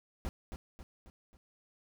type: noise with echo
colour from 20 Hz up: brown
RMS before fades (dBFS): -36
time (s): 0.25-0.29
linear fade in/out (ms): 0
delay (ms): 270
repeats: 4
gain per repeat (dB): -6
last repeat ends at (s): 1.37
effects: none